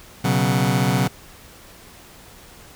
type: chord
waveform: sawtooth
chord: B suspended second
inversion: none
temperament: just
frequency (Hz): 123.47 / 138.9 / 185.21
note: B2 / C#3 / F#3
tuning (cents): 0 / +4 / +2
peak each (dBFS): -17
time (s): 0.24-1.08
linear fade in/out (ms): 10
effects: pink hiss -45 dBFS RMS until 2.75 s